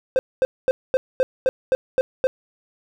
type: tone bursts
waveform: triangle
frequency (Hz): 519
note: C5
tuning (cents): -14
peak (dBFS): -12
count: 9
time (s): 0.16-2.27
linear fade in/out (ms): 0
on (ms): 30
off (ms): 230
effects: none